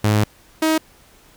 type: tone pair in turn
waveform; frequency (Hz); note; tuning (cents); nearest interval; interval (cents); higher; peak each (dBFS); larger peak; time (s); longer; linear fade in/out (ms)
sawtooth; 105.7 / 316.7; G#2 / D#4; +31 / +31; octave + perfect fifth; 1900; second; -10 / -11; first; 0.04-0.24 / 0.62-0.78; first; 5
effects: pink hiss -51 dBFS RMS until 1.36 s